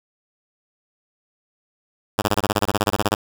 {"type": "tone bursts", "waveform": "5% pulse", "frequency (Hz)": 104.7, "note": "G#2", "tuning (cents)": 15, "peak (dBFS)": -5, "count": 16, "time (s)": [2.18, 3.15], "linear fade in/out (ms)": 10, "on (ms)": 40, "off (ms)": 22, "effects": ["7-bit"]}